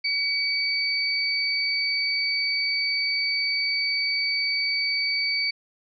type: tone pair together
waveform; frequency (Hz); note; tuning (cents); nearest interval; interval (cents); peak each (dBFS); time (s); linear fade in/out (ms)
sine; 2269 / 4570; C#7 / D8; +40 / -48; octave; 1212; -25; 0.04-5.51; 10
effects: none